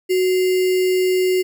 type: tone with sample-and-hold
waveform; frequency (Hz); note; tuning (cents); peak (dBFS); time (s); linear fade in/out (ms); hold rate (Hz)
sine; 370; F#4; 0; -14; 0.09-1.43; 20; 2450
effects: none